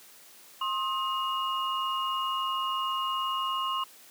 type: tone cluster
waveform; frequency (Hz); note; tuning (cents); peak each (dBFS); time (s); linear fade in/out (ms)
sine; 1062 / 1259 / 2863; C6 / D#6 / F7; +25 / +20 / +42; -29 / -36 / -34; 0.61-3.84; 5
effects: white hiss -53 dBFS RMS until 4.1 s + high-pass 200 Hz 12 dB/octave